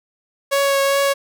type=tone with vibrato; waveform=sawtooth; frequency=554.4 Hz; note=C#5; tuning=in tune; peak=-11 dBFS; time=0.51-1.14 s; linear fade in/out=20 ms; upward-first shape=triangle; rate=2.5 Hz; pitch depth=15 cents each way; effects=none